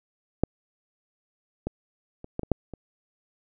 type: clicks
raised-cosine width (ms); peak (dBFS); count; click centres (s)
2; -7 / -15 / -26 / -15 / -20 / -7 / -24; 7; 0.436 / 1.67 / 2.244 / 2.394 / 2.433 / 2.517 / 2.737
effects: none